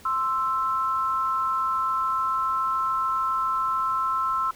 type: tone pair together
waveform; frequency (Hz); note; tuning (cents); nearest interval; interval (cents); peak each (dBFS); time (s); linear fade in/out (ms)
sine; 1050.1 / 1323; C6 / E6; +6 / +6; major third; 400; -26 / -24; 0.05-4.51; 5
effects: pink hiss -50 dBFS RMS until 4.55 s